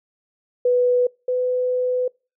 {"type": "tone pair in turn", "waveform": "sine", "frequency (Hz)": [493.9, 501.7], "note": ["B4", "B4"], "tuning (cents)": [0, 27], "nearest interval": "unison", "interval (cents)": 27, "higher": "second", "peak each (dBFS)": [-14, -18], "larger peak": "first", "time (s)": [[0.65, 1.07], [1.28, 2.08]], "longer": "second", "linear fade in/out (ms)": 5, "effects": ["noise-tail reverb RT60 0.3 s tail -26 dB re dry"]}